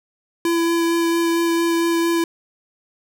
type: tone with vibrato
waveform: square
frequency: 336 Hz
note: E4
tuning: 33 cents sharp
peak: -17 dBFS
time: 0.45-2.24 s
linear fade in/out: 2 ms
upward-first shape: sine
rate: 4.4 Hz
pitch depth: 10 cents each way
effects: none